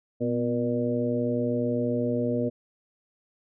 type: harmonic tone with a mistuned harmonic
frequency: 119.6 Hz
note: A#2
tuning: 45 cents sharp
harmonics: 1 / 2 / 3 / 4 / 5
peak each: -32 / -27 / -34 / -29 / -32 dBFS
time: 0.2-2.5 s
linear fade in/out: 20 ms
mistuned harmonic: 2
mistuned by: +55 cents
effects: none